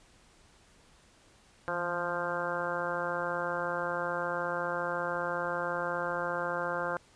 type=harmonic tone with a mistuned harmonic; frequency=174.61 Hz; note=F3; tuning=in tune; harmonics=1 / 2 / 3 / 4 / 5 / 6 / 7 / 8 / 9; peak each=-44 / -42 / -35 / -40 / -40 / -39 / -41 / -38 / -39 dBFS; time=1.68-6.97 s; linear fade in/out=0 ms; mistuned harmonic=1; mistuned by=-83 cents; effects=pink hiss -61 dBFS RMS until 7.15 s + resampled to 22050 Hz